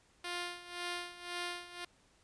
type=tone with tremolo; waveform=5% pulse; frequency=351.5 Hz; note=F4; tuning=11 cents sharp; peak=-25 dBFS; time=0.24-1.85 s; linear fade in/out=5 ms; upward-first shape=sine; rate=1.9 Hz; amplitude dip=80%; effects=pink hiss -68 dBFS RMS until 2.23 s + resampled to 22050 Hz